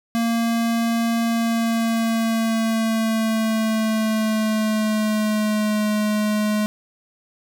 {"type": "tone with pitch glide", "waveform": "square", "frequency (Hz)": [230.7, 211.6], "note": ["A#3", "G#3"], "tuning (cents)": [-18, 33], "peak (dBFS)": -19, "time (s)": [0.15, 6.66], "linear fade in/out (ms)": 0, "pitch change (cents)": -149, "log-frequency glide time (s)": [1.24, 5.89], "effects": ["10-bit"]}